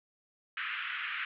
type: band-pass noise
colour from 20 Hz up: pink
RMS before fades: -37 dBFS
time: 0.57-1.25 s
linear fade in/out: 2 ms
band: 1300 to 3000 Hz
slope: 48 dB/octave
effects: none